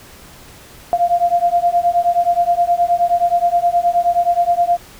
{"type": "beating tone pair", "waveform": "sine", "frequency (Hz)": [692, 701.5], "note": ["F5", "F5"], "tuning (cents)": [-16, 8], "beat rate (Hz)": 9.5, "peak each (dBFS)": -15, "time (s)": [0.93, 4.77], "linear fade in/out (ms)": 0, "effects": ["pink hiss -41 dBFS RMS until 4.99 s"]}